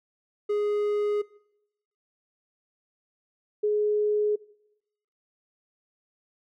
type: tone pair in turn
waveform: triangle / sine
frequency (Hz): 415.3 / 419.9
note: G#4 / G#4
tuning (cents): 0 / +19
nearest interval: unison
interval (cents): 19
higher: second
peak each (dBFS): -21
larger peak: neither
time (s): 0.49-1.22 / 3.63-4.36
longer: neither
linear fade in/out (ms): 10
effects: noise-tail reverb RT60 0.8 s tail -21 dB re dry